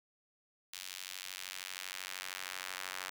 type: tone with high-pass filter sweep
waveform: sawtooth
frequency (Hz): 92.9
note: F#2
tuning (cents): +7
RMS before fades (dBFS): -44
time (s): 0.73-3.1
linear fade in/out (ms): 5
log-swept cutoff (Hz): 3300 to 1400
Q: 0.93
effects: none